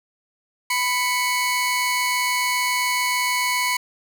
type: tone pair together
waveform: sawtooth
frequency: 995 / 2217 Hz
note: B5 / C#7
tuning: +13 / 0 cents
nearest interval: octave + major second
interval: 1387 cents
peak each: -19 dBFS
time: 0.7-3.77 s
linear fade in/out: 5 ms
effects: none